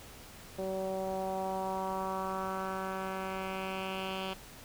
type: tone with low-pass filter sweep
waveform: 10% pulse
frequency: 190 Hz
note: F#3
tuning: 46 cents sharp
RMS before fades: -36 dBFS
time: 0.58-4.34 s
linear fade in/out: 10 ms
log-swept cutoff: 520 to 3400 Hz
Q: 2.6
effects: pink hiss -51 dBFS RMS until 4.64 s